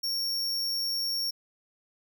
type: tone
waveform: 45% pulse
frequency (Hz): 5510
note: F8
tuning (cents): -24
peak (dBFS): -28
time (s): 0.03-1.31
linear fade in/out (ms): 10
effects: none